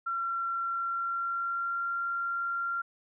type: tone with pitch glide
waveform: sine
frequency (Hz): 1364 to 1381.4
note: F6 to F6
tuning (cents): -41 to -19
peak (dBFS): -29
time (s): 0.06-2.82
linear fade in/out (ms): 10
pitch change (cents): +22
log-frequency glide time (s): 0.57-1.89
effects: none